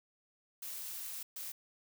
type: noise bursts at uneven times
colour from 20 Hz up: blue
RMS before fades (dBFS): -43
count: 2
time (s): 0.62-1.23 / 1.36-1.52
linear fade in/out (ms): 5
effects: none